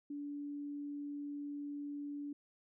sine tone, 288.6 Hz, D4, 30 cents flat, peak -40 dBFS, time 0.1-2.33 s, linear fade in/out 5 ms, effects none

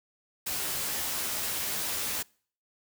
white noise with comb filter, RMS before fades -32 dBFS, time 0.46-2.23 s, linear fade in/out 10 ms, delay 13 ms, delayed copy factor +0.55, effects noise-tail reverb RT60 0.5 s tail -26 dB re dry

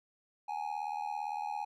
triangle tone with amplitude modulation, 830.6 Hz, G#5, in tune, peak -29 dBFS, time 0.48-1.65 s, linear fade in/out 10 ms, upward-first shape sine, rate 77.7 Hz, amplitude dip 85%, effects none

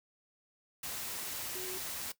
sine tone in noise, 370 Hz, F#4, in tune, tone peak -42 dBFS, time 1.55-1.78 s, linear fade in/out 5 ms, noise white, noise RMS -40 dBFS, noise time 0.83-2.12 s, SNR -5 dB, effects noise-tail reverb RT60 0.1 s tail -17 dB re dry

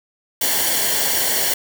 white noise with comb filter, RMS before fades -19 dBFS, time 0.41-1.54 s, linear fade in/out 5 ms, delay 0.79 ms, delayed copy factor -0.65, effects none

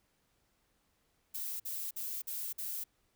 violet noise bursts, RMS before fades -39 dBFS, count 5, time 1.34-2.84 s, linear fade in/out 10 ms, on 260 ms, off 50 ms, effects pink hiss -75 dBFS RMS until 3.15 s

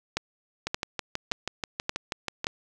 two click trains, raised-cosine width 0.2 ms, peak -9 / -12 dBFS, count 5 / 12, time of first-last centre 0.17-2.469 / 0.67-2.444 s, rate 1.74 / 6.2 Hz, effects none

